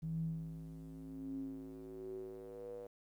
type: tone with band-pass filter sweep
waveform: square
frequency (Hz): 53.8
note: A1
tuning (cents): -38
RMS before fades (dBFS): -45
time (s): 0.02-2.87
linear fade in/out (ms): 5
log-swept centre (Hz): 150 to 520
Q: 9.7
effects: 12-bit